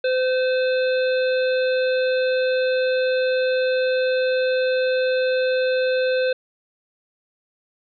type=harmonic tone with a mistuned harmonic; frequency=513 Hz; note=C5; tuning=34 cents flat; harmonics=1 / 3 / 5 / 7 / 8; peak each=-18 / -28 / -32 / -35 / -36 dBFS; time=0.04-6.33 s; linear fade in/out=5 ms; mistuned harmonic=5; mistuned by=+20 cents; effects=none